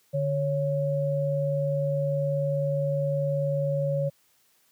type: tone pair together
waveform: sine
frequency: 146.83 / 554.4 Hz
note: D3 / C#5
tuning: 0 / 0 cents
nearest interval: octave + major seventh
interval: 2300 cents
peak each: -26 dBFS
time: 0.13-4.1 s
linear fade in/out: 20 ms
effects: white hiss -65 dBFS RMS until 4.71 s + high-pass 80 Hz 12 dB/octave